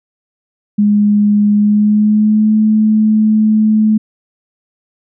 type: tone with pitch glide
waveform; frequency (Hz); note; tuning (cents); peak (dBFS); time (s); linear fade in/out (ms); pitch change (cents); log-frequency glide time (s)
sine; 207.1 to 215.8; G#3 to A3; -5 to -33; -7; 0.78-3.98; 10; +72; 1.54-2.55
effects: none